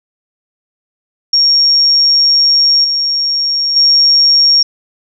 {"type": "tone with level steps", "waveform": "sine", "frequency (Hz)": 5550, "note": "F8", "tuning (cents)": -12, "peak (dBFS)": [-6, -11, -5], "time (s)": [1.33, 4.63], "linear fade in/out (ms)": 5, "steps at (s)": [2.84, 3.76], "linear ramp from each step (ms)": 5, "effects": []}